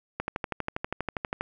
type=click train; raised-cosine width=0.5 ms; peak=-14 dBFS; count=16; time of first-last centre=0.2-1.41 s; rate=12.4 Hz; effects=none